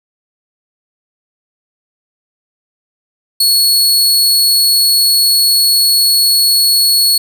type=tone; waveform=sawtooth; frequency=4368 Hz; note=C#8; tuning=26 cents flat; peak=-5 dBFS; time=3.4-7.18 s; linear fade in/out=5 ms; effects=none